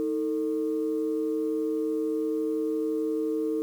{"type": "tone pair together", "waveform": "sine", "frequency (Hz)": [315.5, 447], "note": ["D#4", "A4"], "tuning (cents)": [24, 27], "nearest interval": "tritone", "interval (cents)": 603, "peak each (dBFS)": -27, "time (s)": [0, 3.62], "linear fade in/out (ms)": 0, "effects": ["tanh soft clip ceiling -19 dBFS", "9-bit"]}